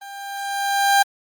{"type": "tone with level ramp", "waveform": "30% pulse", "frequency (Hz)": 796, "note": "G5", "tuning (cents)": 26, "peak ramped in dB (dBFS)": [-33, -9], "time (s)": [0.01, 1.03], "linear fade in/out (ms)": 10, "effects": ["Opus 24 kbps"]}